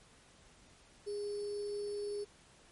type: tone with sample-and-hold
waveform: sine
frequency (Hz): 410.1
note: G#4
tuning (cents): -22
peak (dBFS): -36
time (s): 1.06-2.25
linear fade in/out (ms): 20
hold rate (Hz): 4900
effects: pink hiss -62 dBFS RMS until 2.71 s + MP3 48 kbps